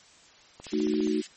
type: click train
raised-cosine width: 1 ms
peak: -30 dBFS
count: 8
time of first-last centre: 0.6-1.073 s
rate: 14.8 Hz
type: high-pass noise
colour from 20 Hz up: white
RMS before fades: -40 dBFS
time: 0.64-1.27 s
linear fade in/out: 2 ms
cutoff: 1800 Hz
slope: 24 dB/octave
type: chord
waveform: sine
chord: D# diminished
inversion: second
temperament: equal with one note detuned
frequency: 220 / 309.2 / 370 Hz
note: A3 / D#4 / F#4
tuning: 0 / -11 / 0 cents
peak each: -29 / -27 / -28 dBFS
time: 0.72-1.22 s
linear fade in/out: 20 ms
effects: white hiss -55 dBFS RMS until 1.36 s + MP3 32 kbps